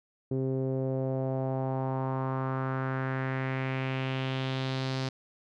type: tone with low-pass filter sweep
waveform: sawtooth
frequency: 132 Hz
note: C3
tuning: 16 cents sharp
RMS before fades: -31 dBFS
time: 0.31-5.09 s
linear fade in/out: 5 ms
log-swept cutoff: 380 to 4800 Hz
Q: 2.7
effects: none